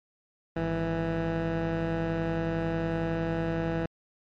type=tone pair together; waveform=15% pulse; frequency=51.32 / 164.81 Hz; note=G#1 / E3; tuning=-20 / 0 cents; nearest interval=octave + minor sixth; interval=2020 cents; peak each=-29 / -21 dBFS; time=0.56-3.86 s; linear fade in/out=5 ms; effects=low-pass 2000 Hz 12 dB/octave + MP3 64 kbps